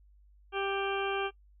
harmonic tone, 393.3 Hz, G4, 6 cents sharp, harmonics 1 / 2 / 3 / 4 / 6 / 7 / 8, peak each -33 / -36 / -38 / -39 / -41 / -41 / -42 dBFS, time 0.52-1.31 s, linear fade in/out 50 ms, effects noise-tail reverb RT60 0.1 s tail -20 dB re dry + added 50 Hz sine -57 dBFS peak until 1.6 s

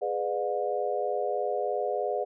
sine chord, G# diminished seventh, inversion none, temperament just, 415.3 / 498.4 / 598 / 717.6 Hz, G#4 / B4 / D5 / F5, 0 / +16 / +31 / +47 cents, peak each -32 dBFS, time 0.01-2.25 s, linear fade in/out 20 ms, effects none

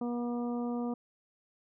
harmonic tone, 240.3 Hz, B3, 47 cents flat, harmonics 1 / 2 / 3 / 4 / 5, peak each -32 / -39 / -43 / -48 / -49 dBFS, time 0.01-0.94 s, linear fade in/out 5 ms, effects none

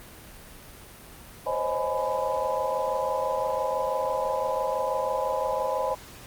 sine tone cluster, 515 / 541 / 622 / 840 / 1000 Hz, C5 / C#5 / D#5 / G#5 / B5, -28 / -42 / -1 / +19 / +21 cents, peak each -31 dBFS, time 1.46-5.95 s, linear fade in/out 10 ms, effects pink hiss -46 dBFS RMS until 6.26 s + Opus 32 kbps

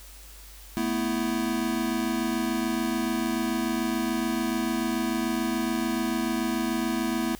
square chord, A suspended second, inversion none, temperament equal, 220 / 246.9 / 329.6 Hz, A3 / B3 / E4, 0 / 0 / 0 cents, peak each -31 / -30 / -30 dBFS, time 0.77-7.35 s, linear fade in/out 0 ms, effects added 50 Hz sine -46 dBFS peak until 7.39 s + white hiss -49 dBFS RMS until 7.39 s

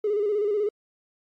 triangle tone with vibrato, 415.3 Hz, G#4, in tune, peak -18 dBFS, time 0.04-0.69 s, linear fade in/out 5 ms, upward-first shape square, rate 16 Hz, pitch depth 52 cents each way, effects tanh soft clip ceiling -19 dBFS + AAC 64 kbps

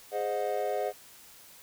triangle chord, Ab dominant seventh, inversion none, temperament equal with one note detuned, 415.3 / 523.3 / 622.3 / 727.7 Hz, Ab4 / C5 / Eb5 / Gb5, 0 / 0 / 0 / -29 cents, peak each -32 dBFS, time 0.11-0.93 s, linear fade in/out 50 ms, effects white hiss -53 dBFS RMS until 1.62 s

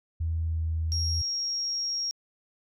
sine tone with pitch glide, 81.5 to 80.7 Hz, E2 to E2, -19 to -36 cents, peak -25 dBFS, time 0.2-1.22 s, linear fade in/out 10 ms, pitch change -17 cents, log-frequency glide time 0.45-0.61 s
sine tone, 5588 Hz, F8, in tune, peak -27 dBFS, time 0.92-2.11 s, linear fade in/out 0 ms
effects tanh soft clip ceiling -19 dBFS

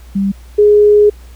sine tone pair in turn, 196.7 / 416.3 Hz, G3 / G#4, +6 / +4 cents, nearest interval octave + minor second, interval 1298 cents, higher second, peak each -11 / -4 dBFS, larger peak second, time 0.15-0.32 / 0.58-1.1 s, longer second, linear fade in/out 10 ms, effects added 60 Hz sine -33 dBFS peak until 1.35 s + pink hiss -46 dBFS RMS until 1.35 s

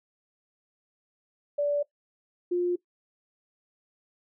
sine tone pair in turn, 580 / 353.8 Hz, D5 / F4, -22 / +23 cents, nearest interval major sixth, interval 855 cents, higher first, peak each -23 dBFS, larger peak neither, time 1.58-1.83 / 2.51-2.76 s, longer neither, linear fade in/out 10 ms, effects noise-tail reverb RT60 0.1 s tail -19 dB re dry

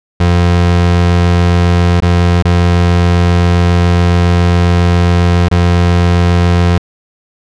30% pulse tone with dropouts, 87.31 Hz, F2, in tune, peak -4 dBFS, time 0.2-6.78 s, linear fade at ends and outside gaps 5 ms, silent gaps 2.003-2.022 / 2.425-2.45 / 5.485-5.513 s, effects low-pass 5000 Hz 12 dB/octave

